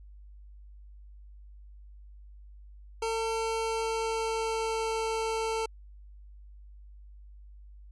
25% pulse tone with pitch glide, 450.1 to 446.7 Hz, A4 to A4, +39 to +26 cents, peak -25 dBFS, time 3.02-5.66 s, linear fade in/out 5 ms, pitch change -13 cents, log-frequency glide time 3.56-4.99 s, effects added 50 Hz sine -47 dBFS peak until 7.91 s + resampled to 24000 Hz

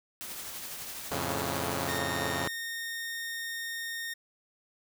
white noise with tremolo, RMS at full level -39 dBFS, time 0.21-1.98 s, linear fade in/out 0 ms, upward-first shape triangle, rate 12 Hz, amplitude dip 35%
5% pulse chord, F augmented, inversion none, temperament equal, 87.31 / 110 / 138.59 Hz, F2 / A2 / C#3, 0 / 0 / 0 cents, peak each -23 / -26 / -23 dBFS, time 1.11-2.48 s, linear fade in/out 5 ms
sawtooth tone, 1841 Hz, A#6, 22 cents flat, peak -31 dBFS, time 1.88-4.14 s, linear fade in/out 10 ms
effects none

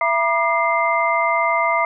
sine tone cluster, 669 / 959 / 1201 / 2087 Hz, E5 / A#5 / D6 / C7, +25 / +49 / +38 / -5 cents, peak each -21 dBFS, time 0.01-1.85 s, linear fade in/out 2 ms, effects none

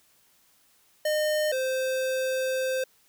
square tone pair in turn, 610 / 520.7 Hz, D#5 / C5, -34 / -8 cents, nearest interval minor third, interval 274 cents, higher first, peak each -24 / -26 dBFS, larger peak first, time 1.05-1.52 / 1.52-2.84 s, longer second, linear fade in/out 5 ms, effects white hiss -63 dBFS RMS until 3.08 s

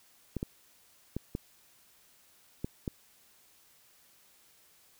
clicks, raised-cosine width 3 ms, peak -20 dBFS, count 6, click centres 0.367 / 0.429 / 1.166 / 1.351 / 2.645 / 2.878 s, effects white hiss -63 dBFS RMS until 4.99 s

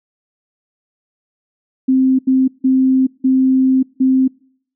sine tone bursts at uneven times, 261.6 Hz, C4, in tune, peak -9 dBFS, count 5, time 1.88-2.19 / 2.27-2.48 / 2.64-3.07 / 3.24-3.83 / 4-4.28 s, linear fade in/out 10 ms, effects noise-tail reverb RT60 0.6 s tail -26 dB re dry

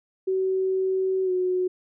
sine tone with pitch glide, 378.3 to 366.3 Hz, F#4 to F#4, +38 to -17 cents, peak -21 dBFS, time 0.27-1.68 s, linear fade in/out 10 ms, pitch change -55 cents, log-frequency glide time 1.24-1.31 s, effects none

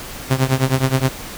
sawtooth tone with tremolo, 131.7 Hz, C3, 12 cents sharp, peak -7 dBFS, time 0.3-1.09 s, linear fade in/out 10 ms, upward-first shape triangle, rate 9.6 Hz, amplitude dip 95%, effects pink hiss -32 dBFS RMS until 1.37 s

